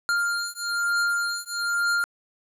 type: beating tone pair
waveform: square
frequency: 1400 / 1401.1 Hz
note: F6 / F6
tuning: +4 / +5 cents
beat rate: 1.1 Hz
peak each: -27 dBFS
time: 0.09-2.04 s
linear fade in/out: 0 ms
effects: low-pass 11000 Hz 12 dB/octave + 10-bit